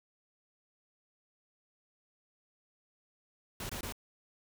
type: noise bursts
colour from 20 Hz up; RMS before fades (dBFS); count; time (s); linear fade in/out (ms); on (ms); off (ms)
pink; -40; 3; 3.6-3.924; 2; 94; 21
effects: none